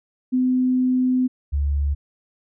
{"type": "tone pair in turn", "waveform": "sine", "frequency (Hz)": [254.4, 71.39], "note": ["C4", "D2"], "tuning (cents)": [-48, -48], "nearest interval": "octave + minor seventh", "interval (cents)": 2200, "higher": "first", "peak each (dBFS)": [-16, -18], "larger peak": "first", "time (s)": [[0.32, 1.28], [1.52, 1.95]], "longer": "first", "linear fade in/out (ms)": 20, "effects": []}